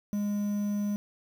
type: tone with quantisation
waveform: triangle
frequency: 205.6 Hz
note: G#3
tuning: 17 cents flat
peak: -25 dBFS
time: 0.13-0.96 s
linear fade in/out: 0 ms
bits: 8
effects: none